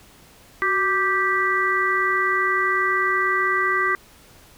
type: harmonic tone with a mistuned harmonic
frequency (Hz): 392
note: G4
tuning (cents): 0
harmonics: 1 / 3 / 4 / 5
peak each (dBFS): -27 / -22 / -25 / -22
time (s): 0.62-3.95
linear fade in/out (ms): 0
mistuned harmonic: 1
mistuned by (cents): -83
effects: pink hiss -50 dBFS RMS until 4.57 s